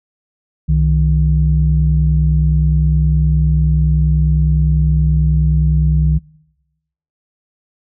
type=tone pair together; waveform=sine; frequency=65.2 / 154.9 Hz; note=C2 / D#3; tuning=-5 / -7 cents; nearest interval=octave + minor third; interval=1498 cents; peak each=-12 dBFS; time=0.68-6.19 s; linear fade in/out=20 ms; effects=noise-tail reverb RT60 1.0 s tail -26 dB re dry + tanh soft clip ceiling -2 dBFS